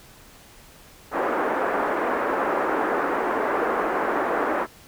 pink band-pass noise, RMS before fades -24 dBFS, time 1.11-4.67 s, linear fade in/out 50 ms, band 310 to 1600 Hz, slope 24 dB/octave, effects pink hiss -49 dBFS RMS until 4.87 s

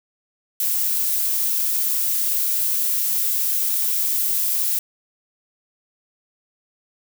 violet noise, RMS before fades -21 dBFS, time 0.6-4.79 s, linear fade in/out 2 ms, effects none

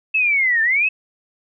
sine linear two-way sweep, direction down then up, 2637 to 1760 to 2637 Hz, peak -14 dBFS, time 0.14-0.89 s, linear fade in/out 10 ms, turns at 0.62 s, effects none

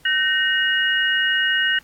sine tone cluster, 1529 / 1855 / 2879 Hz, G6 / A#6 / F#7, -44 / -9 / -48 cents, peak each -21 dBFS, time 0.05-1.79 s, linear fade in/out 5 ms, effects pink hiss -53 dBFS RMS until 1.83 s + AAC 64 kbps

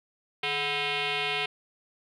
sine tone with frequency modulation, 155.56 Hz, D#3, in tune, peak -25 dBFS, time 0.43-1.46 s, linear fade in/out 5 ms, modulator 580 Hz, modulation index 5.8, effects tanh soft clip ceiling -23 dBFS + 11-bit

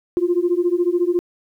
sine beating tone pair, 344.4 / 358.4 Hz, F4 / F4, -24 / +45 cents, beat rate 14 Hz, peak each -18 dBFS, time 0.17-1.19 s, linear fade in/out 0 ms, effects tanh soft clip ceiling -8 dBFS + 9-bit

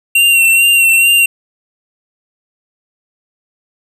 square tone with vibrato, 2742 Hz, F7, 32 cents flat, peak -7 dBFS, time 0.15-1.26 s, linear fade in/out 5 ms, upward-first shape sine, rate 2.3 Hz, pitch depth 32 cents each way, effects none

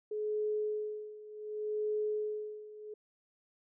sine tone with tremolo, 424.7 Hz, G#4, 39 cents sharp, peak -30 dBFS, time 0.11-2.94 s, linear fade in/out 5 ms, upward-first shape sine, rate 0.67 Hz, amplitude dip 85%, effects none

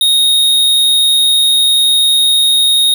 square tone with amplitude modulation, 3729 Hz, A#7, in tune, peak -7 dBFS, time 0.01-2.94 s, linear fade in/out 2 ms, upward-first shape sine, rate 141 Hz, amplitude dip 25%, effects none

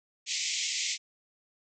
white band-pass noise, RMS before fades -32 dBFS, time 0.26-0.98 s, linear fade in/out 50 ms, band 2000 to 7500 Hz, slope 96 dB/octave, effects none

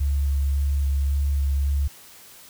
sine tone with vibrato, 70 Hz, C#2, 18 cents sharp, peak -19 dBFS, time 0-1.88 s, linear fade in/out 10 ms, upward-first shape square, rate 1.8 Hz, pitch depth 12 cents each way, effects white hiss -47 dBFS RMS until 2.49 s

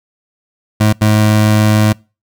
25% pulse tone bursts at uneven times, 106.9 Hz, A2, 49 cents flat, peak -4 dBFS, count 2, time 0.8-0.93 / 1.01-1.93 s, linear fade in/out 10 ms, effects noise-tail reverb RT60 0.3 s tail -25 dB re dry

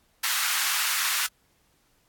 pink high-pass noise, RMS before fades -26 dBFS, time 0.23-1.27 s, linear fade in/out 10 ms, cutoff 1200 Hz, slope 24 dB/octave, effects pink hiss -66 dBFS RMS until 2.08 s + AAC 64 kbps

